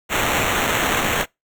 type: noise with sample-and-hold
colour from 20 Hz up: blue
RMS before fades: -20 dBFS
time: 0.09-1.26 s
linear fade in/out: 50 ms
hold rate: 4900 Hz
effects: noise-tail reverb RT60 0.2 s tail -26 dB re dry